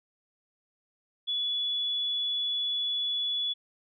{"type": "tone", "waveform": "sine", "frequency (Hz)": 3417, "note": "G#7", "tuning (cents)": 49, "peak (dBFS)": -27, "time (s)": [1.27, 3.54], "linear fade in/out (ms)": 20, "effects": []}